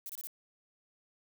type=noise bursts; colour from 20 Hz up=violet; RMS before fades=-42 dBFS; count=4; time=0.06-0.271 s; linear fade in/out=0 ms; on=34 ms; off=25 ms; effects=none